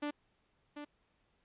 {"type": "tone with echo", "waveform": "sawtooth", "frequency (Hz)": 293.7, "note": "D4", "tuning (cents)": 0, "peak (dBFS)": -31, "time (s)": [0.02, 0.11], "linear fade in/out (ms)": 10, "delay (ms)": 740, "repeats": 1, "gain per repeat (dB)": -8, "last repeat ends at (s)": 0.85, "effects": ["pink hiss -75 dBFS RMS until 1.44 s", "resampled to 8000 Hz"]}